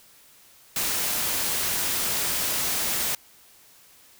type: noise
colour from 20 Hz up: white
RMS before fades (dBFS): -26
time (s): 0.76-3.15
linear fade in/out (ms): 2
effects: white hiss -54 dBFS RMS until 4.19 s